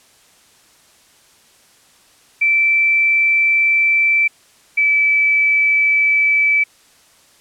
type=tone pair in turn; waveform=sine; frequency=2331 / 2307 Hz; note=D7 / D7; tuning=-14 / -31 cents; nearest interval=unison; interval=17 cents; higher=first; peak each=-11 dBFS; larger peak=neither; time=2.41-4.28 / 4.77-6.64 s; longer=neither; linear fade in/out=10 ms; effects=white hiss -51 dBFS RMS until 7.4 s + low-pass 10000 Hz 12 dB/octave